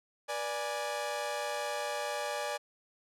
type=chord; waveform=sawtooth; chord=G# diminished; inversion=first; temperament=equal with one note detuned; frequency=482.9 / 587.3 / 830.6 Hz; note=B4 / D5 / G#5; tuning=-39 / 0 / 0 cents; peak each=-38 / -32 / -34 dBFS; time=0.28-2.58 s; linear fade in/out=20 ms; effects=low-pass 11000 Hz 12 dB/octave